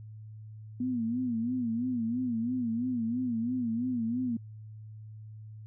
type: tone with vibrato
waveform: sine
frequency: 240 Hz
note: B3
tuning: 49 cents flat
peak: -28 dBFS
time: 0.8-4.37 s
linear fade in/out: 5 ms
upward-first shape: sine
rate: 3 Hz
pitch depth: 120 cents each way
effects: added 108 Hz sine -43 dBFS peak until 5.66 s